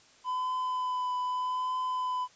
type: tone with vibrato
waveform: triangle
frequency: 1007 Hz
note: B5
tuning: 33 cents sharp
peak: -27 dBFS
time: 0.24-2.28 s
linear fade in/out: 50 ms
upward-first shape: triangle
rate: 0.81 Hz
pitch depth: 17 cents each way
effects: white hiss -59 dBFS RMS until 2.35 s + resampled to 16000 Hz